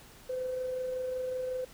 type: tone with amplitude modulation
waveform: sine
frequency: 510 Hz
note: C5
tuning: 44 cents flat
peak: -29 dBFS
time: 0.29-1.65 s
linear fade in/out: 10 ms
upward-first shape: sine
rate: 25.4 Hz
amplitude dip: 35%
effects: tanh soft clip ceiling -27 dBFS + pink hiss -54 dBFS RMS until 1.73 s